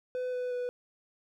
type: tone with pitch steps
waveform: triangle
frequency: 503 / 498.1 / 493.2 Hz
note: B4 / B4 / B4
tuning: +32 / +15 / -2 cents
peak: -29 dBFS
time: 0.15-0.69 s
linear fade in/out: 0 ms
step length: 180 ms
effects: none